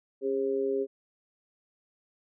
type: tone with amplitude modulation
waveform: sine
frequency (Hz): 404.9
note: G#4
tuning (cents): -44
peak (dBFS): -22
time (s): 0.21-0.87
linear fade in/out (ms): 50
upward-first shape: sine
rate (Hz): 131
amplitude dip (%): 85
effects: none